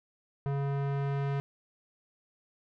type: tone with low-pass filter sweep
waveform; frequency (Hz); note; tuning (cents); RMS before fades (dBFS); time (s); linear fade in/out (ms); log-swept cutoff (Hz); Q
square; 139.7; C#3; +14; -31; 0.46-1.4; 0; 1200 to 2200; 0.73
effects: none